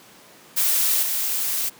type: noise with level steps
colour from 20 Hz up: blue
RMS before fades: -20 / -24 dBFS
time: 0.56-1.7 s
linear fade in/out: 20 ms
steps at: 1.02 s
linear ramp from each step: 10 ms
effects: pink hiss -48 dBFS RMS until 1.79 s + high-pass 200 Hz 12 dB/octave